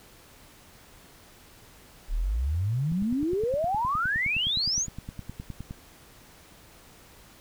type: exponential sweep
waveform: sine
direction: up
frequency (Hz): 33.43 to 7040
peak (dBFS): -24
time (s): 2.08-4.87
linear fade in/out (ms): 50
type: click train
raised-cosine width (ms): 5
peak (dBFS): -24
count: 28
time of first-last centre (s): 2.92-5.709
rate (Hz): 9.68
effects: pink hiss -53 dBFS RMS until 7.4 s